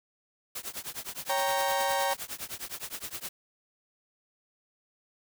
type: noise with tremolo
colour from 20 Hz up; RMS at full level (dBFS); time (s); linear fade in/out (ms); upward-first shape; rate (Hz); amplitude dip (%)
white; -35; 0.55-3.29; 5; triangle; 9.7; 100
type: chord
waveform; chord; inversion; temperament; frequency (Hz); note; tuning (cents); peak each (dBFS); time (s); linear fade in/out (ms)
35% pulse; G diminished; second; equal; 554.4 / 784 / 932.3; Db5 / G5 / Bb5; 0 / 0 / 0; -29; 1.29-2.14; 10
effects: none